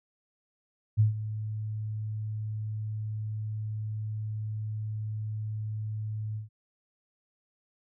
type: tone with ADSR envelope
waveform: sine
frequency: 107.7 Hz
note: A2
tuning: 37 cents flat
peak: -17 dBFS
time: 0.97-6.49 s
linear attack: 30 ms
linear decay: 130 ms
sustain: -14 dB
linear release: 130 ms
effects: none